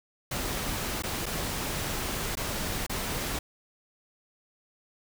pink noise with dropouts, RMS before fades -32 dBFS, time 0.31-3.39 s, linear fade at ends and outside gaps 5 ms, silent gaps 1.023-1.035 / 1.258-1.263 / 2.354-2.37 / 2.866-2.895 s, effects none

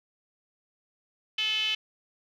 5% pulse tone with band-pass filter, 433.3 Hz, A4, 27 cents flat, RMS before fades -28 dBFS, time 1.38-1.75 s, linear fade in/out 5 ms, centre 2900 Hz, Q 8.7, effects none

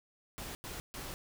pink noise bursts at uneven times, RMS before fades -43 dBFS, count 3, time 0.38-0.55 / 0.64-0.8 / 0.94-1.14 s, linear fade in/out 0 ms, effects none

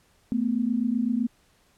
sine tone pair together, 222.3 / 250.2 Hz, A3 / B3, +18 / +23 cents, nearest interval major second, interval 205 cents, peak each -25 dBFS, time 0.32-1.27 s, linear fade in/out 0 ms, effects pink hiss -63 dBFS RMS until 1.77 s + low-pass 12000 Hz 12 dB/octave

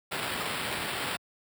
blue noise with sample-and-hold, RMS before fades -33 dBFS, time 0.11-1.17 s, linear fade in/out 10 ms, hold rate 6300 Hz, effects high-pass 80 Hz 12 dB/octave

